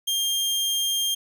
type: tone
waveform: sawtooth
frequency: 3202 Hz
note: G7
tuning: 36 cents sharp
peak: -19 dBFS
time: 0.07-1.15 s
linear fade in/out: 10 ms
effects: none